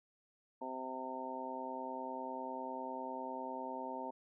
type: harmonic tone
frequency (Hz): 130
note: C3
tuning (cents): -11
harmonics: 2 / 3 / 4 / 5 / 6 / 7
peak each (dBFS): -47 / -50 / -48 / -48 / -51 / -43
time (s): 0.61-4.11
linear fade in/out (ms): 10
effects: none